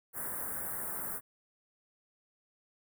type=band-stop noise; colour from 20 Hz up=white; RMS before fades=-38 dBFS; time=0.13-1.21 s; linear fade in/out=50 ms; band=1800 to 8900 Hz; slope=48 dB/octave; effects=none